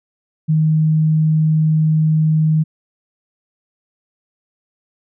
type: tone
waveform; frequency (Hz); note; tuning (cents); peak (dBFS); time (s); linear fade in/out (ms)
sine; 156.5; D#3; +10; -11; 0.48-2.64; 20
effects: none

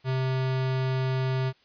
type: tone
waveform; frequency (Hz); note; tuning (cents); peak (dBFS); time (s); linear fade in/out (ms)
square; 130.81; C3; 0; -25; 0.04-1.53; 50
effects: white hiss -62 dBFS RMS until 1.64 s + resampled to 11025 Hz

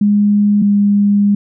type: tone pair in turn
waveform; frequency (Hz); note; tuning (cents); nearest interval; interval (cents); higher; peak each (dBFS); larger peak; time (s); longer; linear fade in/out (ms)
sine; 205.8 / 203.3; G#3 / G#3; -16 / -37; unison; 21; first; -8; neither; 0.01-0.62 / 0.62-1.35; second; 5
effects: none

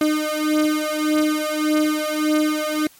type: beating tone pair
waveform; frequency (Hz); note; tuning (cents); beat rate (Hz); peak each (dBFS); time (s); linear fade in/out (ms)
35% pulse; 304.7 / 306.4; D#4 / D#4; -36 / -27; 1.7; -19; 0.01-2.87; 2
effects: white hiss -50 dBFS RMS until 2.99 s + MP3 64 kbps

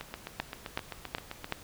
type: two click trains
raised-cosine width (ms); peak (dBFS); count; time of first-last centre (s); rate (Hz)
0.3; -14 / -21; 4 / 12; 0.4-1.524 / 0.01-1.444; 2.67 / 7.67
effects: pink hiss -51 dBFS RMS until 1.63 s

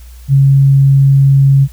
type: tone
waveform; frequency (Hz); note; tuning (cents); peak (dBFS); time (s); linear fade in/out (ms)
sine; 137.4; C#3; -15; -4; 0.28-1.68; 50
effects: added 60 Hz sine -31 dBFS peak until 1.72 s + white hiss -45 dBFS RMS until 1.72 s

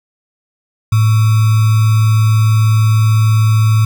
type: tone with sample-and-hold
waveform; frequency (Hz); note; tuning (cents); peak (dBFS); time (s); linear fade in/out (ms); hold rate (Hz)
sine; 109.2; A2; -13; -7; 0.92-3.85; 5; 1225
effects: none

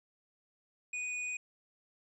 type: tone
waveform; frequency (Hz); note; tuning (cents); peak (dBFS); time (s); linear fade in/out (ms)
square; 2474; D#7; -10; -36; 0.93-1.37; 5
effects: resampled to 22050 Hz

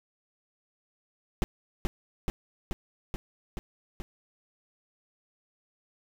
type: noise with echo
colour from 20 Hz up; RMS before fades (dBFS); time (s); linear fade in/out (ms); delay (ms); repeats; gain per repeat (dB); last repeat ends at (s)
brown; -24; 1.42-1.44; 0; 430; 6; -2; 4.02
effects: none

